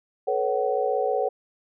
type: tone cluster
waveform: sine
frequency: 432.3 / 488 / 554 / 753 Hz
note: A4 / B4 / C#5 / F#5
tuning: -31 / -21 / -1 / +30 cents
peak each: -27 dBFS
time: 0.27-1.29 s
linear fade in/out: 10 ms
effects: none